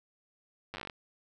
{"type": "slowing click train", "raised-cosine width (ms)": 0.3, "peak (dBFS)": -24, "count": 11, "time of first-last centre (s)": [0.74, 0.898], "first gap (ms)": 9, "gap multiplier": 1.12, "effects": []}